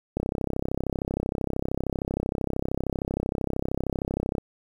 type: click train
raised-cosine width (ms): 2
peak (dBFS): -13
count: 140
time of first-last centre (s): 0.17-4.382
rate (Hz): 33
effects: 8-bit